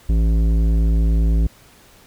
triangle tone with tanh clipping, 55 Hz, A1, in tune, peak -15 dBFS, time 0.09-1.47 s, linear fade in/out 5 ms, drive 17 dB, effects pink hiss -49 dBFS RMS until 2.06 s

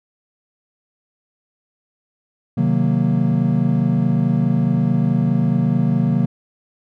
triangle chord, C half-diminished seventh, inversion none, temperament equal, 130.81 / 155.56 / 185 / 233.1 Hz, C3 / Eb3 / Gb3 / Bb3, 0 / 0 / 0 / 0 cents, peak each -18 dBFS, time 2.57-6.26 s, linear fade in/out 10 ms, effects none

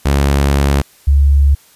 sawtooth / sine tone pair in turn, 70 / 70.35 Hz, C#2 / C#2, +18 / +26 cents, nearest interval unison, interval 8 cents, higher second, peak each -6 dBFS, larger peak neither, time 0.05-0.82 / 1.07-1.55 s, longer first, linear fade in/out 10 ms, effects white hiss -47 dBFS RMS until 1.75 s + resampled to 32000 Hz

